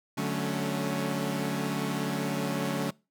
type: chord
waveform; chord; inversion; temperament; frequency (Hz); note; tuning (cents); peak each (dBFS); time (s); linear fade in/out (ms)
sawtooth; D major seventh; none; equal with one note detuned; 146.83 / 185 / 217.7 / 277.2; D3 / F#3 / A3 / C#4; 0 / 0 / -18 / 0; -30; 0.17-2.91; 10
effects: noise-tail reverb RT60 0.3 s tail -24 dB re dry